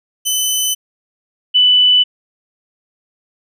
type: tone pair in turn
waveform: 15% pulse / sine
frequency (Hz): 3021 / 2986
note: F#7 / F#7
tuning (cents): +35 / +15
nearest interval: unison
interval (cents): 20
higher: first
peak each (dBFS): -7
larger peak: neither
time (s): 0.25-0.75 / 1.54-2.04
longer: neither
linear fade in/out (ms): 20
effects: none